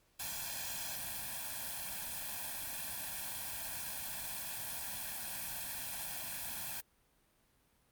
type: noise with comb filter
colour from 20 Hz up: white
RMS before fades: -41 dBFS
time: 0.19-6.81 s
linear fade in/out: 10 ms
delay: 1.2 ms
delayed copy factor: +1
effects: pink hiss -72 dBFS RMS until 7.91 s + Opus 48 kbps